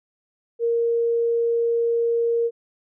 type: tone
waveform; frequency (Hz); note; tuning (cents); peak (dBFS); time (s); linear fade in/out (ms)
sine; 466.2; A#4; 0; -18; 0.59-2.51; 50
effects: none